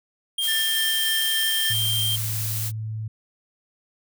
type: tone with pitch glide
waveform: square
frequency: 3208 to 3173 Hz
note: G7 to G7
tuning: +39 to +20 cents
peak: -23 dBFS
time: 0.38-2.16 s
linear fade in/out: 5 ms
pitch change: -19 cents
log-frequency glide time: 0.58-0.88 s
type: noise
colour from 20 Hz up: blue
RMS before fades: -29 dBFS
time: 0.4-2.72 s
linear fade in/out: 50 ms
type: tone with tremolo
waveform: square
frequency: 1776 Hz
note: A6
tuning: 16 cents sharp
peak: -27 dBFS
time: 0.47-1.74 s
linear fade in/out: 20 ms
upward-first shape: square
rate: 3.4 Hz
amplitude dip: 30%
type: tone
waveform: sine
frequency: 109.4 Hz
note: A2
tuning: 9 cents flat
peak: -27 dBFS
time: 1.7-3.08 s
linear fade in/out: 5 ms
effects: none